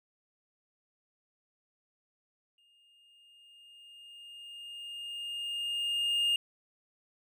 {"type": "tone with exponential growth", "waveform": "triangle", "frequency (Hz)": 2829, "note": "F7", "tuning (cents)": 22, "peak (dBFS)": -23, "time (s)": [2.58, 6.36], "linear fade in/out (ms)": 2, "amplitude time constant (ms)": 820, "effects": []}